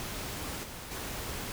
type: noise with level steps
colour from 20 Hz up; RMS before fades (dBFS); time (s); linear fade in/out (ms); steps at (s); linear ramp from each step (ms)
pink; -38 / -43 / -38; 0-1.52; 0; 0.63 / 0.91; 10
effects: none